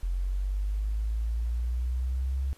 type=linear sweep; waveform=sine; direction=up; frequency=43.95 to 68 Hz; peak=-26 dBFS; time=0.03-2.53 s; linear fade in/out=0 ms; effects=pink hiss -57 dBFS RMS until 2.57 s + resampled to 32000 Hz